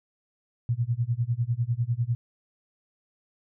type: tone with tremolo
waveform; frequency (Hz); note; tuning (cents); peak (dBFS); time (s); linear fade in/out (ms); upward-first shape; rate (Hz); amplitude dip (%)
sine; 119.2; A#2; +39; -20; 0.69-2.15; 0; sine; 10; 95
effects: none